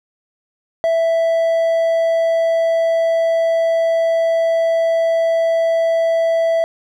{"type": "tone", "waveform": "triangle", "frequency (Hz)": 660, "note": "E5", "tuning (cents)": 2, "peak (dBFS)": -11, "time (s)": [0.84, 6.64], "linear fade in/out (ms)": 0, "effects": []}